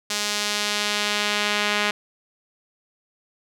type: tone with band-pass filter sweep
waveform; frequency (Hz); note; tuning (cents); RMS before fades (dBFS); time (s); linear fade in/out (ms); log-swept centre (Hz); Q
sawtooth; 207.7; G#3; 0; -24; 0.1-1.91; 5; 5400 to 2500; 1
effects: none